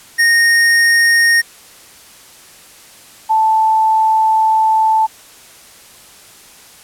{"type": "tone pair in turn", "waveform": ["square", "sine"], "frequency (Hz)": [1853, 878.8], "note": ["A#6", "A5"], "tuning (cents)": [-11, -2], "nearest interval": "octave + minor second", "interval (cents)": 1291, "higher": "first", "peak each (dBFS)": -9, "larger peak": "neither", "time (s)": [[0.18, 1.42], [3.29, 5.07]], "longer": "second", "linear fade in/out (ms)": 20, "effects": ["white hiss -41 dBFS RMS until 6.83 s", "low-pass 12000 Hz 12 dB/octave"]}